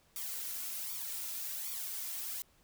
blue noise with flanger, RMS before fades -40 dBFS, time 0.16-2.42 s, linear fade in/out 0 ms, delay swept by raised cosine 0.87 to 2.97 ms, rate 1.3 Hz, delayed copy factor +0.75, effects pink hiss -68 dBFS RMS until 2.63 s

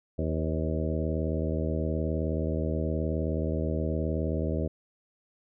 harmonic tone with a mistuned harmonic, 79 Hz, D#2, 27 cents sharp, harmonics 1 / 2 / 3 / 4 / 5 / 6 / 7 / 8, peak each -30 / -33 / -35 / -36 / -37 / -38 / -38 / -39 dBFS, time 0.18-4.68 s, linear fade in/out 10 ms, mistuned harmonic 6, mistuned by +41 cents, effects none

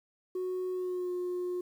sine tone with pitch glide, 368 to 358.8 Hz, F#4 to F4, -9 to +47 cents, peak -29 dBFS, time 0.35-1.61 s, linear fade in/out 5 ms, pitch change -44 cents, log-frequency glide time 0.72-1.11 s, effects tanh soft clip ceiling -30 dBFS + 10-bit

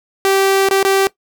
sawtooth tone with dropouts, 388.9 Hz, G4, 14 cents flat, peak -7 dBFS, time 0.25-1.07 s, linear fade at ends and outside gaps 0 ms, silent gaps 0.687-0.711 / 0.828-0.85 s, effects noise-tail reverb RT60 0.1 s tail -18 dB re dry

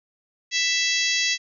harmonic tone, 661 Hz, E5, 5 cents sharp, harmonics 3 / 4 / 5 / 6 / 7 / 8 / 9 / 10, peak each -26 / -27 / -28 / -29 / -29 / -30 / -31 / -31 dBFS, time 0.51-1.38 s, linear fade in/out 50 ms, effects none

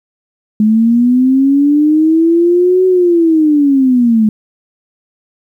sine linear two-way sweep, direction up then down, 211.1 to 374.2 to 211.1 Hz, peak -6 dBFS, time 0.6-4.29 s, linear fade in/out 2 ms, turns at 2.86 s, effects 8-bit

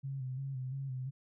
sine tone with vibrato, 132.6 Hz, C3, 23 cents sharp, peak -36 dBFS, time 0.03-1.11 s, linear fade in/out 20 ms, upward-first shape square, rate 2.9 Hz, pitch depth 50 cents each way, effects none

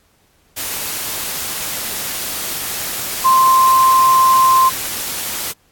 sine tone in noise, 1046.5 Hz, C6, in tune, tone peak -8 dBFS, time 3.24-4.7 s, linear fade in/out 20 ms, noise white, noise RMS -23 dBFS, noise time 0.56-5.53 s, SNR +12 dB, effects pink hiss -57 dBFS RMS until 5.71 s + AAC 64 kbps

